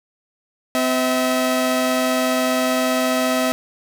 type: tone pair together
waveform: sawtooth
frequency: 255.4 / 646 Hz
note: C4 / E5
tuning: -42 / -35 cents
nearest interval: octave + major third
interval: 1607 cents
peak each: -16 dBFS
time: 0.75-3.52 s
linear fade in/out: 0 ms
effects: none